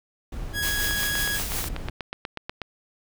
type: noise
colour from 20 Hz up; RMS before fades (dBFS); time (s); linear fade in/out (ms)
brown; -33; 0.32-1.9; 5
type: tone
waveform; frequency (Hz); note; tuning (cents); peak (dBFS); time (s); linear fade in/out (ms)
sawtooth; 1661.2; G#6; 0; -22; 0.53-1.4; 50
type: noise with tremolo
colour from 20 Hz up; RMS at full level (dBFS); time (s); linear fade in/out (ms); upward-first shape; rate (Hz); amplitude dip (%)
white; -29; 0.62-1.69; 10; sine; 5.5; 45
type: click train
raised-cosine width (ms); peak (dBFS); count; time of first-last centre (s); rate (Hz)
0.3; -15; 15; 0.91-2.617; 8.2
effects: none